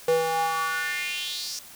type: tone with high-pass filter sweep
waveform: square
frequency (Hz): 162.2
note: E3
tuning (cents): -28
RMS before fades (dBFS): -27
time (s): 0.08-1.59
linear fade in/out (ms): 2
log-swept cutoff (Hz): 460 to 5700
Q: 4.2
effects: white hiss -46 dBFS RMS until 1.75 s